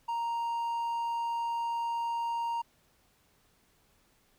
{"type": "tone", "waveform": "triangle", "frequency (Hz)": 932.3, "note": "A#5", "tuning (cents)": 0, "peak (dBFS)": -28, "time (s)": [0.08, 2.62], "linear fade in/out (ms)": 10, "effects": ["pink hiss -68 dBFS RMS until 4.38 s"]}